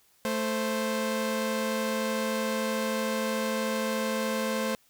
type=tone pair together; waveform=sawtooth; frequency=220 / 523.3 Hz; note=A3 / C5; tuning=0 / 0 cents; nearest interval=octave + minor third; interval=1500 cents; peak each=-26 dBFS; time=0.25-4.75 s; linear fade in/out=0 ms; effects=white hiss -64 dBFS RMS until 4.89 s